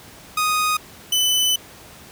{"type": "tone pair in turn", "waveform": "sawtooth", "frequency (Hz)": [1244.5, 3006], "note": ["D#6", "F#7"], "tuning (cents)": [0, 27], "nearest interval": "octave + minor third", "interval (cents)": 1527, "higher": "second", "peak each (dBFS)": [-14, -13], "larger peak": "second", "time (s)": [[0.37, 0.77], [1.12, 1.56]], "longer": "second", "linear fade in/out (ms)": 5, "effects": ["pink hiss -43 dBFS RMS until 2.11 s", "high-pass 60 Hz 12 dB/octave"]}